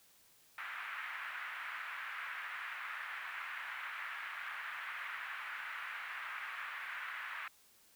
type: band-pass noise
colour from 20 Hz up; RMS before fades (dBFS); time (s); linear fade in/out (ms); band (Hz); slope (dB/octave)
pink; -44; 0.58-7.48; 2; 1300 to 2200; 24
effects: white hiss -66 dBFS RMS until 7.95 s